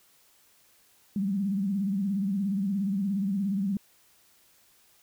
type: tone with vibrato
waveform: sine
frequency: 196.8 Hz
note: G3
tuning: 7 cents sharp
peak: -25 dBFS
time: 1.16-3.77 s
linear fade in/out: 2 ms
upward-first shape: sine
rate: 17 Hz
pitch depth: 100 cents each way
effects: white hiss -62 dBFS RMS until 5.02 s